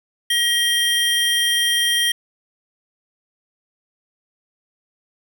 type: tone pair together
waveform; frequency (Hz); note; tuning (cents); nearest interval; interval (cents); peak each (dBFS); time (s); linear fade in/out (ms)
square; 1897 / 3190; A#6 / G7; +30 / +30; major sixth; 900; -22 / -18; 0.3-2.12; 5
effects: 9-bit